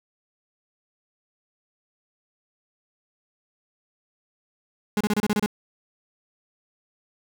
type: tone bursts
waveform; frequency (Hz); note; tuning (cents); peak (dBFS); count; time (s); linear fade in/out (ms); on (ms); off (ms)
35% pulse; 208.9; G#3; +10; -18; 8; 4.97-5.461; 2; 36; 29
effects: none